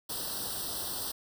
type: noise with comb filter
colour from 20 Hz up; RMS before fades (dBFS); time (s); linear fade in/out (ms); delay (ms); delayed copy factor
white; -36; 0.09-1.12; 10; 0.22; +1
effects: none